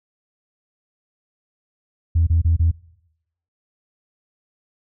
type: tone bursts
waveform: sine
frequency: 83 Hz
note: E2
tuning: 12 cents sharp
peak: -12 dBFS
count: 4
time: 2.15-2.714 s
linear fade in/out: 10 ms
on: 120 ms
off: 28 ms
effects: noise-tail reverb RT60 0.8 s tail -21 dB re dry + tanh soft clip ceiling -9 dBFS